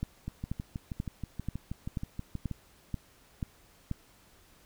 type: two click trains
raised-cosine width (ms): 5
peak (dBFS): -20 / -23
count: 9 / 15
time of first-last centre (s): 0.03-3.913 / 0.28-2.513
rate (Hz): 2.06 / 6.27
effects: pink hiss -61 dBFS RMS until 4.65 s